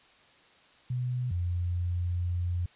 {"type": "tone pair in turn", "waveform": "sine", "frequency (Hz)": [124.8, 87.97], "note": ["B2", "F2"], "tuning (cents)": [19, 13], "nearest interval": "tritone", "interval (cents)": 606, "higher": "first", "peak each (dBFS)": [-28, -27], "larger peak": "second", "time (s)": [[0.9, 1.31], [1.31, 2.66]], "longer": "second", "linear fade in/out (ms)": 5, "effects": ["white hiss -59 dBFS RMS until 2.75 s", "resampled to 8000 Hz"]}